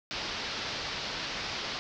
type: low-pass noise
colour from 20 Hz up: white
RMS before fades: -36 dBFS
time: 0.11-1.79 s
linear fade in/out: 0 ms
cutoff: 5300 Hz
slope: 48 dB/octave
effects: none